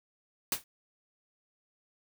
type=noise with exponential decay; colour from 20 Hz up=white; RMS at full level=-25 dBFS; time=0.52-0.64 s; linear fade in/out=2 ms; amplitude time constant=24 ms; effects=none